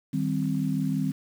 sine chord, C minor, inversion first, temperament equal, 155.56 / 196 / 261.6 Hz, Eb3 / G3 / C4, 0 / 0 / 0 cents, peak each -28 / -29 / -28 dBFS, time 0.13-1.12 s, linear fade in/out 10 ms, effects 8-bit

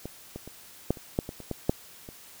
clicks, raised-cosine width 2 ms, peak -22 / -23 / -28 / -10 / -30 / -11 / -22 / -28 / -17 / -8 / -28 dBFS, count 11, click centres 0.056 / 0.36 / 0.476 / 0.906 / 0.972 / 1.189 / 1.291 / 1.403 / 1.513 / 1.695 / 2.089 s, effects white hiss -50 dBFS RMS until 2.4 s

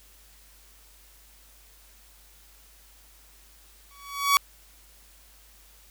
sawtooth tone with exponential growth, 1129 Hz, C#6, 31 cents sharp, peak -11 dBFS, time 3.91-4.37 s, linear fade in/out 0 ms, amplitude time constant 99 ms, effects added 50 Hz sine -56 dBFS peak until 5.9 s + white hiss -56 dBFS RMS until 5.9 s

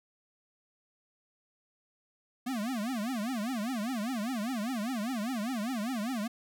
square tone with vibrato, 233.1 Hz, A#3, in tune, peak -32 dBFS, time 2.46-6.28 s, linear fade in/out 10 ms, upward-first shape triangle, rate 5 Hz, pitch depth 290 cents each way, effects none

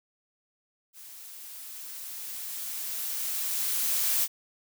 blue noise with level ramp, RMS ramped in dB -47 to -25 dBFS, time 0.93-4.28 s, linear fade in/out 50 ms, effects none

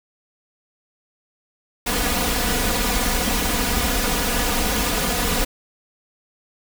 pink noise with comb filter, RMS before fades -21 dBFS, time 1.86-5.45 s, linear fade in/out 10 ms, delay 4.1 ms, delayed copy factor +0.8, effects none

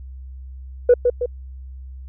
sine tone with echo, 489 Hz, B4, 17 cents flat, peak -6 dBFS, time 0.89-0.94 s, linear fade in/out 5 ms, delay 160 ms, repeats 2, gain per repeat -6 dB, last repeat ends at 1.26 s, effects tanh soft clip ceiling -5 dBFS + added 65 Hz sine -33 dBFS peak until 2.08 s

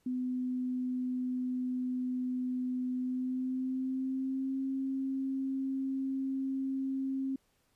sine tone with pitch glide, 252.5 to 267.5 Hz, B3 to C4, +39 to +38 cents, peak -31 dBFS, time 0.06-7.36 s, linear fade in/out 5 ms, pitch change +99 cents, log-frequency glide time 2.94-4.59 s, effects pink hiss -73 dBFS RMS until 7.75 s + resampled to 32000 Hz

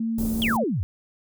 sine tone with vibrato, 225 Hz, A3, 39 cents sharp, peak -23 dBFS, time 0-0.64 s, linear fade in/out 5 ms, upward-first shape sine, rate 2.5 Hz, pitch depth 15 cents each way
pink band-stop noise, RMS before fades -31 dBFS, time 0.18-0.57 s, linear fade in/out 5 ms, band 400 to 11000 Hz, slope 12 dB/octave
sine exponential sweep, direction down, 3448 to 76.4 Hz, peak -22 dBFS, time 0.42-0.83 s, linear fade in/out 0 ms
effects none

